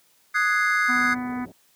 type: chord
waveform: triangle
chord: Ab dominant seventh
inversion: second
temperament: equal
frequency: 1244.5 / 1480 / 1661.2 / 2093 Hz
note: Eb6 / Gb6 / Ab6 / C7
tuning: 0 / 0 / 0 / 0 cents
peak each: -23 dBFS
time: 0.34-1.15 s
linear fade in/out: 20 ms
type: harmonic tone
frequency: 248.8 Hz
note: B3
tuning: 13 cents sharp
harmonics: 1 / 3 / 4 / 5 / 6 / 7 / 8 / 9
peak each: -27 / -37 / -39 / -41 / -43 / -44 / -45 / -46 dBFS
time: 0.88-1.46 s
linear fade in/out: 20 ms
type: low-pass noise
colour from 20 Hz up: pink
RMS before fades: -42 dBFS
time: 0.95-1.52 s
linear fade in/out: 5 ms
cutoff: 620 Hz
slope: 24 dB/octave
effects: white hiss -61 dBFS RMS until 1.75 s + high-pass 100 Hz 12 dB/octave